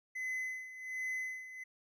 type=tone with tremolo; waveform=triangle; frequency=2030 Hz; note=B6; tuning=47 cents sharp; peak=-33 dBFS; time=0.15-1.64 s; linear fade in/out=10 ms; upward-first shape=sine; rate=1.3 Hz; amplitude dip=75%; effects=none